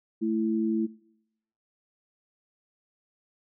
sine tone pair together, 220 / 331.8 Hz, A3 / E4, 0 / +11 cents, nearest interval perfect fifth, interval 711 cents, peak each -27 dBFS, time 0.21-0.87 s, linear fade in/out 20 ms, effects noise-tail reverb RT60 0.8 s tail -22 dB re dry

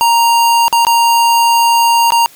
square tone with dropouts, 932.3 Hz, A#5, in tune, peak -8 dBFS, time 0.01-2.26 s, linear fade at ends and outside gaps 0 ms, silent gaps 0.681-0.727 / 0.85-0.868 / 2.105-2.121 s, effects white hiss -41 dBFS RMS until 2.35 s

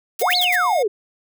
blue noise bursts, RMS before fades -26 dBFS, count 4, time 0.19-0.558 s, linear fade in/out 5 ms, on 38 ms, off 72 ms
sine exponential two-way sweep, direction up then down, 381.1 to 4600 to 381.1 Hz, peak -16 dBFS, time 0.21-0.88 s, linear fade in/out 10 ms, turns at 0.36 s
square tone, 720 Hz, F#5, 47 cents flat, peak -23 dBFS, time 0.21-0.83 s, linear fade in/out 10 ms
effects none

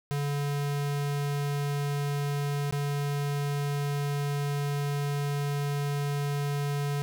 square tone with dropouts, 143.4 Hz, D3, 41 cents flat, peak -28 dBFS, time 0.11-7.02 s, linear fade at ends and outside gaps 0 ms, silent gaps 2.71-2.725 s, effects none

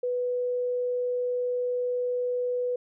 sine tone, 493.9 Hz, B4, in tune, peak -25 dBFS, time 0.03-2.76 s, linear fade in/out 5 ms, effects none

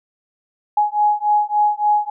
sine beating tone pair, 835 / 838.5 Hz, G#5 / G#5, +9 / +16 cents, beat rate 3.5 Hz, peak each -17 dBFS, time 0.77-2.1 s, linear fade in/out 5 ms, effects none

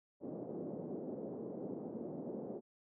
pink band-pass noise, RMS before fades -44 dBFS, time 0.2-2.61 s, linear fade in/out 50 ms, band 190 to 540 Hz, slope 24 dB/octave, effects none

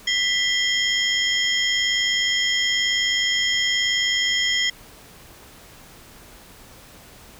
sine tone cluster, 1980 / 2079 / 3219 / 5300 / 6840 Hz, B6 / C7 / G7 / E8 / A8, +4 / -12 / +45 / +9 / -50 cents, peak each -23 / -31 / -22 / -27 / -31 dBFS, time 0.07-4.7 s, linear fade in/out 5 ms, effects pink hiss -46 dBFS RMS until 7.39 s

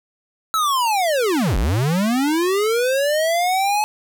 square linear two-way sweep, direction down then up, 1327 to 40.49 to 857 Hz, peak -17 dBFS, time 0.54-3.84 s, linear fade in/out 0 ms, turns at 1.57 s, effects none

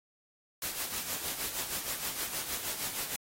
white noise with tremolo, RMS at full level -34 dBFS, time 0.62-3.16 s, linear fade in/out 2 ms, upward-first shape sine, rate 6.4 Hz, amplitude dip 55%, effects AAC 48 kbps

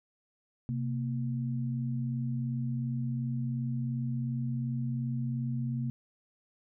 sine tone pair together, 130.33 / 233.1 Hz, C3 / A#3, -6 / 0 cents, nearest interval minor seventh, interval 1006 cents, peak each -31 / -35 dBFS, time 0.69-5.9 s, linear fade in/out 0 ms, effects none

